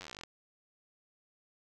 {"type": "slowing click train", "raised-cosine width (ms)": 0.2, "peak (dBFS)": -27, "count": 15, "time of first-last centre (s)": [0.01, 0.236], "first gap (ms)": 10, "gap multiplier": 1.07, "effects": []}